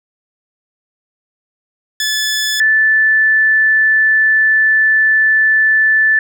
15% pulse / sine tone pair in turn, 1730 / 1753.1 Hz, A6 / A6, -30 / -7 cents, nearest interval unison, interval 23 cents, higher second, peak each -8 dBFS, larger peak neither, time 2-2.6 / 2.6-6.19 s, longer second, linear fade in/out 2 ms, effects none

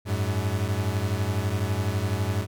40% pulse beating tone pair, 93.8 / 105.8 Hz, F#2 / G#2, +24 / +33 cents, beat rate 12 Hz, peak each -26 dBFS, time 0.05-2.47 s, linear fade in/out 50 ms, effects none

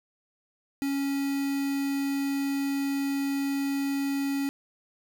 triangle tone with quantisation, 277.2 Hz, C#4, in tune, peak -24 dBFS, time 0.82-4.49 s, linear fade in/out 0 ms, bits 6, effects none

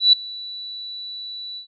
sine tone with ADSR envelope, 3951 Hz, B7, in tune, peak -7 dBFS, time 0-1.67 s, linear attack 130 ms, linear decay 4 ms, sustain -23 dB, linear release 100 ms, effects none

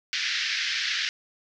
pink band-pass noise, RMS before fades -28 dBFS, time 0.13-1.09 s, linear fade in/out 0 ms, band 1600 to 5600 Hz, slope 48 dB/octave, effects none

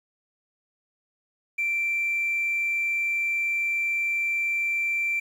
triangle tone, 2349 Hz, D7, in tune, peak -20 dBFS, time 1.58-5.2 s, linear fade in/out 10 ms, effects tanh soft clip ceiling -20 dBFS + 9-bit

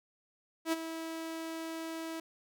sawtooth tone with ADSR envelope, 325.4 Hz, E4, 22 cents flat, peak -23 dBFS, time 0.65-2.2 s, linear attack 74 ms, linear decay 25 ms, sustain -11 dB, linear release 4 ms, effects none

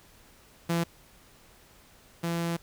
sawtooth tone pair in turn, 168.9 / 168.9 Hz, E3 / E3, +42 / +42 cents, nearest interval unison, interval 0 cents, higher neither, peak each -21 / -24 dBFS, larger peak first, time 0.69-0.84 / 2.23-2.57 s, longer second, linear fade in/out 10 ms, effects pink hiss -57 dBFS RMS until 2.62 s

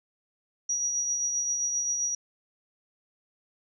sine tone with tremolo, 5780 Hz, F#8, 41 cents flat, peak -24 dBFS, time 0.69-2.15 s, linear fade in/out 5 ms, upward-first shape triangle, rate 7.6 Hz, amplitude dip 40%, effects none

